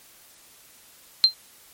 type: tone with exponential decay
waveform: sine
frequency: 4141 Hz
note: C8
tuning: 19 cents flat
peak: -7 dBFS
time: 1.24-1.34 s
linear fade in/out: 0 ms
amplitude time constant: 21 ms
effects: white hiss -52 dBFS RMS until 1.73 s + MP3 64 kbps